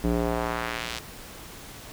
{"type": "tone with band-pass filter sweep", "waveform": "square", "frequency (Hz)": 58.27, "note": "A#1", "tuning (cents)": 0, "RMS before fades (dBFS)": -28, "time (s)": [0.04, 0.99], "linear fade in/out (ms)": 0, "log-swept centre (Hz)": [280, 4400], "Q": 1, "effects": ["pink hiss -43 dBFS RMS until 1.92 s"]}